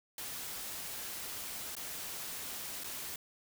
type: noise with dropouts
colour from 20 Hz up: white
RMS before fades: -42 dBFS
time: 0.18-3.16 s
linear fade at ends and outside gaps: 2 ms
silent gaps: 1.753-1.766 / 2.837-2.842 s
effects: none

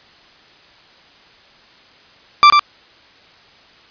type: tone with echo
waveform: 40% pulse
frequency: 1174.7 Hz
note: D6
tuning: in tune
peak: -3 dBFS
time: 2.43-2.5 s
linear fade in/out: 0 ms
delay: 94 ms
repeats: 1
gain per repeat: -4 dB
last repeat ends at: 2.594 s
effects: white hiss -47 dBFS RMS until 3.9 s + resampled to 11025 Hz

